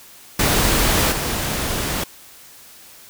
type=noise with level steps; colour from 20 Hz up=pink; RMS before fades=-17 / -23 dBFS; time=0.39-2.04 s; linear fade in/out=5 ms; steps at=1.11 s; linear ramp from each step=20 ms; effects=white hiss -44 dBFS RMS until 3.09 s